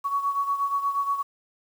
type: beating tone pair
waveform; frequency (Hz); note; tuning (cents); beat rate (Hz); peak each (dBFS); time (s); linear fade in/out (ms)
sine; 1119 / 1127.4; C#6 / C#6; +16 / +29; 8.4; -24 / -30; 0.04-1.23; 20
effects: 8-bit